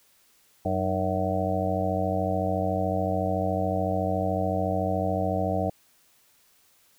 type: harmonic tone with a mistuned harmonic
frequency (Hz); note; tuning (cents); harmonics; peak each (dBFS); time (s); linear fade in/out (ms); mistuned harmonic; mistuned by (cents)
93.8; F#2; +24; 1 / 2 / 3 / 5 / 6 / 7 / 8; -30 / -31 / -33 / -34 / -32 / -30 / -31; 0.65-5.7; 5; 3; +130
effects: white hiss -62 dBFS RMS until 6.98 s